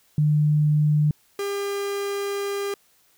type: tone pair in turn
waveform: sine / 45% pulse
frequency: 150.3 / 401.3 Hz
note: D3 / G4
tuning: +40 / +41 cents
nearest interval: octave + perfect fourth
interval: 1701 cents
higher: second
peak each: -16 / -25 dBFS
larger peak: first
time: 0.18-1.11 / 1.39-2.74 s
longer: second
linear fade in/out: 2 ms
effects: white hiss -61 dBFS RMS until 3.17 s